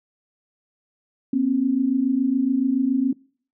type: tone pair together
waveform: sine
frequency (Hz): 242.3 / 269.4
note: B3 / C#4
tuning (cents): -33 / -49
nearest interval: major second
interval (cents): 184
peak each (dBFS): -23 / -19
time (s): 1.33-3.13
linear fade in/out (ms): 5
effects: noise-tail reverb RT60 0.5 s tail -25 dB re dry